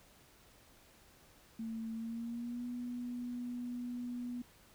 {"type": "tone with pitch glide", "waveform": "sine", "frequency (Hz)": [225.1, 244.1], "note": ["A3", "B3"], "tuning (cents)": [40, -20], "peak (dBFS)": -38, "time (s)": [1.59, 4.42], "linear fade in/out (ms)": 5, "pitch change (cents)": 140, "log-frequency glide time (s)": [1.95, 2.66], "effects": ["pink hiss -63 dBFS RMS until 4.74 s"]}